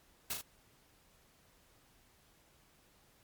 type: noise with echo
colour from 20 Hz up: white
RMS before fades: -37 dBFS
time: 0.3-0.34 s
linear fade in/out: 5 ms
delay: 37 ms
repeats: 2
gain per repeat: -4 dB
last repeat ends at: 0.414 s
effects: pink hiss -67 dBFS RMS until 3.23 s + MP3 96 kbps